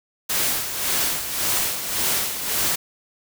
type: noise with tremolo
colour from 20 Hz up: white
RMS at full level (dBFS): -21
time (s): 0.29-2.76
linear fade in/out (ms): 10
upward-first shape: sine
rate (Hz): 1.8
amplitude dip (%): 60
effects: none